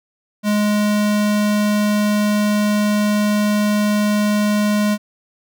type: tone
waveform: square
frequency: 208.7 Hz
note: G#3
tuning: 9 cents sharp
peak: -15 dBFS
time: 0.43-4.98 s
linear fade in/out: 50 ms
effects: none